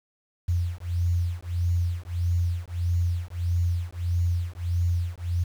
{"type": "beating tone pair", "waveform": "sine", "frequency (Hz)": [86.2, 87.8], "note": ["F2", "F2"], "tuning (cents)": [-22, 10], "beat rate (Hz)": 1.6, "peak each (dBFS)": -26, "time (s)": [0.48, 5.44], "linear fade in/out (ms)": 10, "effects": ["8-bit"]}